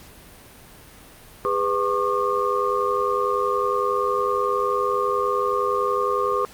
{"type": "tone cluster", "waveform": "sine", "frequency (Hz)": [408.2, 498.9, 1088, 1199], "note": ["G#4", "B4", "C#6", "D6"], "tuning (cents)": [-30, 17, -33, 36], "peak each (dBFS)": -25, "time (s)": [1.45, 6.45], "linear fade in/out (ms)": 0, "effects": ["pink hiss -46 dBFS RMS until 6.53 s", "Opus 48 kbps"]}